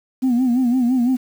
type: tone with vibrato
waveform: sine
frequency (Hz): 248.6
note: B3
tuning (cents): +12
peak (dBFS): -12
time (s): 0.22-1.17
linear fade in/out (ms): 20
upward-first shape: sine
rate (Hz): 5.9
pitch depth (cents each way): 97
effects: tanh soft clip ceiling -12 dBFS + 7-bit